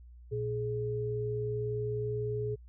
sine tone pair together, 118.2 / 421.2 Hz, A#2 / G#4, +24 / +24 cents, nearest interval octave + minor seventh, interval 2200 cents, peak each -34 / -33 dBFS, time 0.31-2.56 s, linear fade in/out 20 ms, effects added 60 Hz sine -49 dBFS peak until 2.68 s

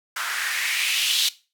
blue noise with band-pass filter sweep, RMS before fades -24 dBFS, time 0.16-1.29 s, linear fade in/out 5 ms, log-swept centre 1300 to 3700 Hz, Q 3.1, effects noise-tail reverb RT60 0.3 s tail -18 dB re dry

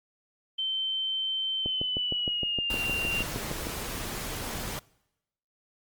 sine tone with pitch glide, 3097 to 2775 Hz, G7 to F7, -22 to -12 cents, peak -27 dBFS, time 0.58-3.23 s, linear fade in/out 10 ms, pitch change -190 cents, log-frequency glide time 1.59-2.77 s
click train, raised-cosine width 2 ms, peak -20 dBFS, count 14, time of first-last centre 1.66-3.669 s, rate 6.47 Hz
pink noise, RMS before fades -35 dBFS, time 2.7-4.79 s, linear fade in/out 0 ms
effects noise-tail reverb RT60 0.9 s tail -24 dB re dry + Opus 24 kbps

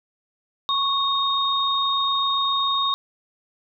sine tone pair together, 1103 / 3715 Hz, C#6 / A#7, -9 / -7 cents, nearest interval octave + major sixth, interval 2102 cents, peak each -22 dBFS, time 0.69-2.94 s, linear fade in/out 0 ms, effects none

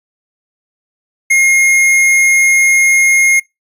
sine tone with tanh clipping, 2142 Hz, C7, 40 cents sharp, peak -8 dBFS, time 1.3-3.4 s, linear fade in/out 10 ms, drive 18 dB, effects noise-tail reverb RT60 0.2 s tail -24 dB re dry + resampled to 32000 Hz

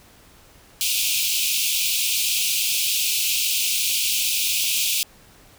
pink high-pass noise, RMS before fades -22 dBFS, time 0.81-5.03 s, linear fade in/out 0 ms, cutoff 2400 Hz, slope 96 dB/octave, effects pink hiss -51 dBFS RMS until 5.58 s

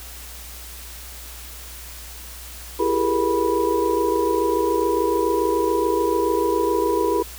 sine tone cluster, 336.1 / 393.9 / 420.9 / 474.2 / 981 Hz, E4 / G4 / G#4 / A#4 / B5, +34 / +8 / +23 / +30 / -12 cents, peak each -24 dBFS, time 2.79-7.23 s, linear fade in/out 10 ms, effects added 60 Hz sine -39 dBFS peak until 7.38 s + white hiss -39 dBFS RMS until 7.38 s

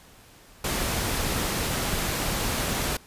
pink noise, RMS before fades -27 dBFS, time 0.64-2.97 s, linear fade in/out 5 ms, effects pink hiss -52 dBFS RMS until 3.06 s + resampled to 32000 Hz

